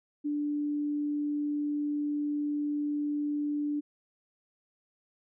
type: tone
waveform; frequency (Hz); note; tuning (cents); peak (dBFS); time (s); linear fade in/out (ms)
sine; 293.7; D4; 0; -28; 0.24-3.81; 20
effects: none